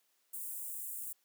white high-pass noise, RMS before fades -42 dBFS, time 0.33-1.13 s, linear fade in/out 10 ms, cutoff 7900 Hz, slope 48 dB/octave, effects white hiss -75 dBFS RMS until 1.24 s + high-pass 300 Hz 12 dB/octave

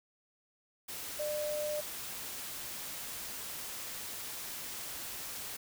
sine tone in noise, 599 Hz, D5, 34 cents sharp, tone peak -33 dBFS, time 1.19-1.81 s, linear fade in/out 10 ms, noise white, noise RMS -42 dBFS, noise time 0.88-5.57 s, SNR +6 dB, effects none

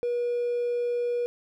triangle tone with hard clipping, 482 Hz, B4, 42 cents flat, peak -25 dBFS, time 0.03-1.26 s, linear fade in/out 0 ms, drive 4 dB, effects none

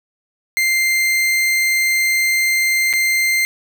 40% pulse tone with dropouts, 2093 Hz, C7, in tune, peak -13 dBFS, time 0.57-3.45 s, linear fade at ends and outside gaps 0 ms, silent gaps 2.929-2.936 s, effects none

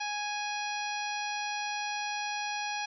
harmonic tone with a mistuned harmonic, 830 Hz, G#5, 1 cent flat, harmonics 1 / 2 / 3 / 4 / 5 / 6 / 7, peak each -35 / -40 / -38 / -44 / -44 / -46 / -43 dBFS, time 0-2.86 s, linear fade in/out 10 ms, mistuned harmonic 7, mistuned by -29 cents, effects none

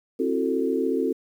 sine chord, F# half-diminished seventh, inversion second, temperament just, 266.4 / 333 / 370 / 444 Hz, C4 / E4 / F#4 / A4, +31 / +18 / 0 / +16 cents, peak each -26 / -29 / -27 / -26 dBFS, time 0.19-1.13 s, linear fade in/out 10 ms, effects 9-bit

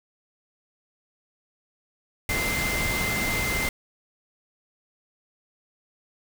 sine tone in noise, 2082 Hz, C7, 9 cents flat, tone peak -27 dBFS, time 2.29-3.69 s, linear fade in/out 2 ms, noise pink, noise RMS -28 dBFS, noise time 2.29-3.69 s, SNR -2 dB, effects none

